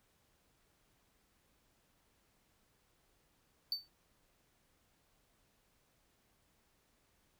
triangle tone with exponential decay, 4551 Hz, C#8, 45 cents sharp, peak -29 dBFS, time 3.72-3.88 s, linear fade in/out 1 ms, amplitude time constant 33 ms, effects pink hiss -74 dBFS RMS until 7.39 s

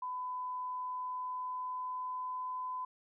sine tone with pitch glide, 1004 to 1011 Hz, B5 to B5, +28 to +40 cents, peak -36 dBFS, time 0.02-2.85 s, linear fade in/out 5 ms, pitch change +12 cents, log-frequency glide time 0.57-2.5 s, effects none

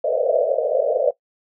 white band-pass noise, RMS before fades -19 dBFS, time 0.04-1.11 s, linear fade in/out 5 ms, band 470 to 650 Hz, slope 96 dB/octave, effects noise-tail reverb RT60 0.1 s tail -19 dB re dry

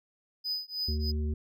triangle tone with tremolo, 4992 Hz, D#8, 5 cents sharp, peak -27 dBFS, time 0.44-1.12 s, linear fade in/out 20 ms, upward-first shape triangle, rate 3.2 Hz, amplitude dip 100%
harmonic tone, 75.5 Hz, D2, 48 cents sharp, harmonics 1 / 3 / 5, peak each -28 / -38 / -42 dBFS, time 0.88-1.34 s, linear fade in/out 5 ms
effects none

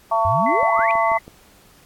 harmonic tone, 224.8 Hz, A3, 37 cents sharp, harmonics 3 / 4 / 5, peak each -20 / -20 / -20 dBFS, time 0.11-1.18 s, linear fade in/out 10 ms
sine exponential sweep, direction up, 81.7 to 2489 Hz, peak -22 dBFS, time 0.25-0.91 s, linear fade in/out 0 ms
sine tone with vibrato, 2024 Hz, B6, 42 cents sharp, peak -25 dBFS, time 0.46-1.19 s, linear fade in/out 5 ms, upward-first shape sine, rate 3.4 Hz, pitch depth 8 cents each way
click train, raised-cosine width 2 ms, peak -25 dBFS, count 5, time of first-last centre 0.63-1.279 s, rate 6.16 Hz
effects pink hiss -52 dBFS RMS until 1.85 s + AAC 64 kbps

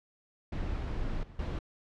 brown noise with level steps, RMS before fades -34 / -49 / -33 dBFS, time 0.52-1.59 s, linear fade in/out 5 ms, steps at 1.23 / 1.39 s, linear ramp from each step 2 ms, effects low-pass 4000 Hz 12 dB/octave

